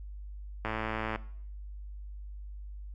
click train, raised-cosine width 0.5 ms, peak -18 dBFS, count 57, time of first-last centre 0.65-1.159 s, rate 110 Hz, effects noise-tail reverb RT60 0.6 s tail -18 dB re dry + added 50 Hz sine -40 dBFS peak until 2.94 s

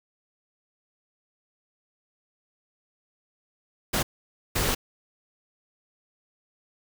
pink noise bursts at uneven times, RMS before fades -25 dBFS, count 2, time 3.93-4.03 / 4.55-4.75 s, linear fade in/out 10 ms, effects none

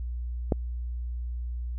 click, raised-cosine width 2 ms, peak -10 dBFS, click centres 0.522 s, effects added 60 Hz sine -30 dBFS peak until 1.78 s

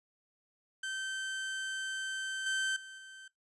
30% pulse tone with level steps, 1549 Hz, G6, 21 cents flat, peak -33 / -28 / -44 / -46 dBFS, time 0.83-3.28 s, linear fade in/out 5 ms, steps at 2.46 / 2.76 / 2.98 s, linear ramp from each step 5 ms, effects noise-tail reverb RT60 0.2 s tail -22 dB re dry + resampled to 24000 Hz

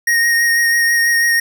square tone with vibrato, 1864.7 Hz, A#6, in tune, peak -12 dBFS, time 0.07-1.4 s, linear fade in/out 5 ms, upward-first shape sine, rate 6.1 Hz, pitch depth 15 cents each way, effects none

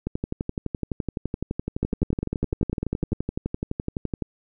two click trains, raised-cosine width 3 ms, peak -13 / -11 dBFS, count 50 / 14, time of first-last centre 0.07-4.223 / 1.83-3.13 s, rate 11.8 / 10 Hz, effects none

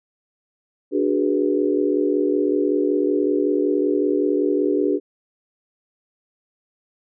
sine chord, G# half-diminished seventh, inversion second, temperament equal with one note detuned, 293.7 / 370 / 415.3 / 486 Hz, D4 / F#4 / G#4 / B4, 0 / 0 / 0 / -28 cents, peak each -21 / -22 / -22 / -26 dBFS, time 0.91-5 s, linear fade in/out 50 ms, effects none

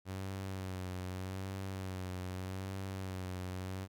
sawtooth tone with vibrato, 94 Hz, F#2, 28 cents sharp, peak -35 dBFS, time 0.05-3.88 s, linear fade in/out 50 ms, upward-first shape sine, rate 0.82 Hz, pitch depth 44 cents each way, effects none

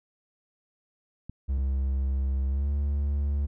clicks, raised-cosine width 5 ms, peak -26 dBFS, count 2, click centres 1.296 / 1.581 s
triangle tone with pitch glide, 67 to 71.4 Hz, C2 to D2, +42 to -48 cents, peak -22 dBFS, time 1.48-3.47 s, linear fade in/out 20 ms, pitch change +110 cents, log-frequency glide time 2.48-2.69 s
effects none

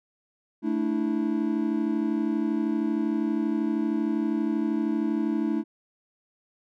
triangle chord, A suspended fourth, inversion none, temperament equal with one note detuned, 220 / 293.7 / 326.4 Hz, A3 / D4 / E4, 0 / 0 / -17 cents, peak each -26 dBFS, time 0.62-5.64 s, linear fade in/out 50 ms, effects none

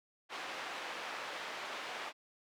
pink band-pass noise, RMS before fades -43 dBFS, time 0.29-2.13 s, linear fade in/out 50 ms, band 660 to 3300 Hz, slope 12 dB/octave, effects none

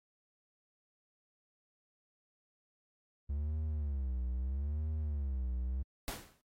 triangle tone with vibrato, 69.3 Hz, C#2, in tune, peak -31 dBFS, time 3.29-5.83 s, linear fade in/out 10 ms, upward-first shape sine, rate 0.77 Hz, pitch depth 200 cents each way
pink noise with exponential decay, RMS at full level -37 dBFS, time 6.08-6.41 s, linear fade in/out 0 ms, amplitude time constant 70 ms
effects AAC 48 kbps

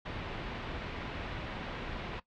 pink low-pass noise, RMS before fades -40 dBFS, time 0.05-2.2 s, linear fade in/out 10 ms, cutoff 3400 Hz, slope 24 dB/octave, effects noise-tail reverb RT60 0.1 s tail -17 dB re dry

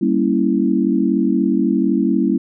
sine chord, G diminished seventh, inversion none, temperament equal, 196 / 233.1 / 277.2 / 329.6 Hz, G3 / Bb3 / Db4 / Fb4, 0 / 0 / 0 / 0 cents, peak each -19 dBFS, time 0.01-2.38 s, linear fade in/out 10 ms, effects none

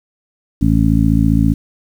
harmonic tone, 55 Hz, A1, in tune, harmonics 1 / 2 / 3 / 4 / 5, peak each -16 / -16 / -16 / -16 / -16 dBFS, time 0.61-1.54 s, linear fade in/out 10 ms, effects 7-bit

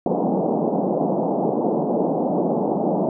pink band-pass noise, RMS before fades -21 dBFS, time 0.06-3.09 s, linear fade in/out 2 ms, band 170 to 840 Hz, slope 48 dB/octave, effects none

